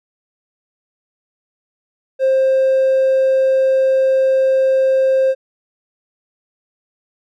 triangle tone, 529 Hz, C5, 19 cents sharp, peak -8 dBFS, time 2.19-5.35 s, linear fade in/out 50 ms, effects tanh soft clip ceiling -6 dBFS

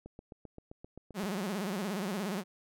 click train, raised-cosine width 2 ms, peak -33 dBFS, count 10, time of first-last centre 0.06-1.238 s, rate 7.64 Hz
sawtooth tone with vibrato, 196 Hz, G3, in tune, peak -29 dBFS, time 1.14-2.44 s, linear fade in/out 50 ms, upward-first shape sine, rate 17 Hz, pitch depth 170 cents each way
effects none

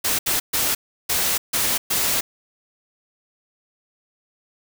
white noise bursts at uneven times, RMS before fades -21 dBFS, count 6, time 0.04-0.19 / 0.26-0.4 / 0.53-0.75 / 1.09-1.38 / 1.53-1.78 / 1.9-2.21 s, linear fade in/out 10 ms, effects none

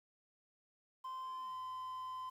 triangle tone with pitch glide, 1038 to 1027.9 Hz, C6 to C6, -14 to -31 cents, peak -40 dBFS, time 1.04-2.3 s, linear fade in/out 10 ms, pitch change -17 cents, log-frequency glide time 1.21-1.56 s, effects 11-bit

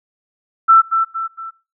sine tone with echo, 1334 Hz, E6, 20 cents sharp, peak -5 dBFS, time 0.68-0.82 s, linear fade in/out 20 ms, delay 230 ms, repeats 3, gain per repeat -7 dB, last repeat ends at 1.51 s, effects noise-tail reverb RT60 0.3 s tail -20 dB re dry

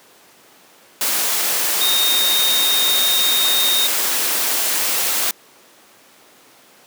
sine tone in noise, 3704 Hz, A#7, 12 cents flat, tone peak -16 dBFS, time 1.81-3.87 s, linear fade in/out 2 ms, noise white, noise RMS -19 dBFS, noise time 1.01-5.31 s, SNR 0 dB, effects pink hiss -48 dBFS RMS until 6.86 s + high-pass 300 Hz 12 dB/octave

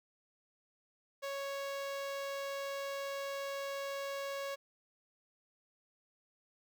sawtooth tone with notch filter, 554.4 Hz, C#5, in tune, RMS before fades -40 dBFS, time 1.22-4.56 s, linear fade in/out 20 ms, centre 9800 Hz, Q 1.8, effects none

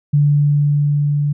sine tone with level ramp, 145.7 Hz, D3, 13 cents flat, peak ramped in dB -9 to -14 dBFS, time 0.13-1.33 s, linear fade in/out 10 ms, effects none

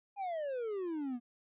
triangle exponential sweep, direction down, 826 to 233.1 Hz, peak -33 dBFS, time 0.16-1.2 s, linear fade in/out 50 ms, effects resampled to 8000 Hz

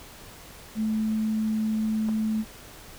sine tone, 217.9 Hz, A3, 17 cents flat, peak -23 dBFS, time 0.75-2.45 s, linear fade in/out 50 ms
clicks, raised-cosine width 1 ms, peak -25 dBFS, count 2, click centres 2.087 / 2.092 s
effects pink hiss -46 dBFS RMS until 2.98 s

